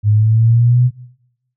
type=exponential sweep; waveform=sine; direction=up; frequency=103.83 to 126.5 Hz; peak=-8 dBFS; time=0.03-0.91 s; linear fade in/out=50 ms; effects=noise-tail reverb RT60 0.9 s tail -20 dB re dry